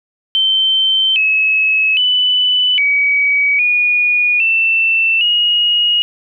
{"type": "tone with pitch steps", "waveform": "sine", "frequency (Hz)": [3101, 2577, 2991, 2269, 2451, 2673, 2881], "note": ["G7", "E7", "F#7", "C#7", "D#7", "E7", "F#7"], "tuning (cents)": [-19, -40, 18, 40, -27, 23, -47], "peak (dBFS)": -10, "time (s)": [0.35, 6.02], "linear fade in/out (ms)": 0, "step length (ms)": 810, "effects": []}